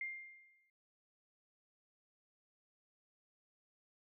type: tone with exponential decay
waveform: sine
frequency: 2110 Hz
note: C7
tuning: 14 cents sharp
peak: -37 dBFS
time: 0.01-0.7 s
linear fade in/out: 2 ms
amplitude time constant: 150 ms
effects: none